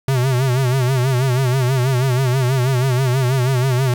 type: tone with vibrato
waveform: square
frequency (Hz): 128.9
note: C3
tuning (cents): -26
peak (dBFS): -15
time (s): 0.08-3.94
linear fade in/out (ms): 2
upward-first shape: sine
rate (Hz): 6.2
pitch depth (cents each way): 98
effects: 7-bit